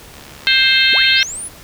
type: click train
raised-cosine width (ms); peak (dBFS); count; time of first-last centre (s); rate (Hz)
0.2; -21; 45; 0.14-0.758; 71.2
type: harmonic tone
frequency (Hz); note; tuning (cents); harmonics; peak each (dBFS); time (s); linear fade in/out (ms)
526; C5; +9; 3 / 4 / 5 / 6 / 7 / 8; -17 / -17 / -17 / -17 / -17 / -17; 0.47-1.23; 0
type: linear sweep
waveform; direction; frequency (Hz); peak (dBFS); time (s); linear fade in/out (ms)
sine; up; 80.3 to 10540; -24; 0.92-1.49; 20
effects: pink hiss -39 dBFS RMS until 1.63 s